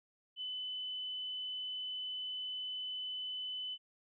sine tone, 3013 Hz, F#7, 31 cents sharp, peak -38 dBFS, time 0.36-3.78 s, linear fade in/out 50 ms, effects none

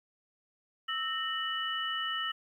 sine tone cluster, 1309 / 1842 / 2961 Hz, E6 / A#6 / F#7, -13 / -21 / +1 cents, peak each -36 / -37 / -34 dBFS, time 0.88-2.32 s, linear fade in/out 10 ms, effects 11-bit

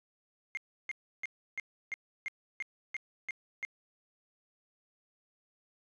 sine tone bursts, 2122 Hz, C7, 24 cents sharp, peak -32 dBFS, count 10, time 0.55-3.65 s, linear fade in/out 0 ms, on 22 ms, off 320 ms, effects tanh soft clip ceiling -31 dBFS + resampled to 22050 Hz

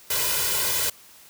white noise with comb filter, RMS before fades -24 dBFS, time 0.1-0.9 s, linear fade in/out 5 ms, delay 2 ms, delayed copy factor +0.95, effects white hiss -50 dBFS RMS until 1.29 s + high-pass 60 Hz 12 dB/octave

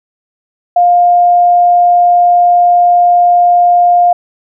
sine tone, 705 Hz, F5, 16 cents sharp, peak -4 dBFS, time 0.76-4.13 s, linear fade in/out 5 ms, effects none

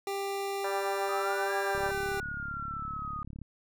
25% pulse tone, 395.7 Hz, G4, 16 cents sharp, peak -28 dBFS, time 0.07-2.2 s, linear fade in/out 2 ms
harmonic tone, 196 Hz, G3, in tune, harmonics 3 / 4 / 5 / 6 / 7 / 8 / 9, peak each -36 / -38 / -40 / -42 / -43 / -44 / -45 dBFS, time 0.64-1.91 s, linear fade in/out 5 ms
sine exponential two-way sweep, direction up then down, 1228 to 1641 to 1228 Hz, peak -35 dBFS, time 1.09-3.23 s, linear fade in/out 0 ms, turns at 1.54 s
click train, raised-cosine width 5 ms, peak -31 dBFS, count 60, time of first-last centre 1.75-3.417 s, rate 35.4 Hz
effects none

